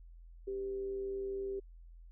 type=tone with amplitude modulation; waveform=sine; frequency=392 Hz; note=G4; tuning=in tune; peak=-34 dBFS; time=0.47-1.6 s; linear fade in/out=10 ms; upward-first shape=sine; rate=112 Hz; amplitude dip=35%; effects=added 42 Hz sine -51 dBFS peak until 2.11 s